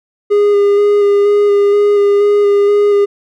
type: tone with vibrato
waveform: triangle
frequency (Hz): 408.2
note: G#4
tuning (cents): -30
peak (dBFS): -5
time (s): 0.3-3.06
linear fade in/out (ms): 20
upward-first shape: square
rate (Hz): 2.1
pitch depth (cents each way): 13
effects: none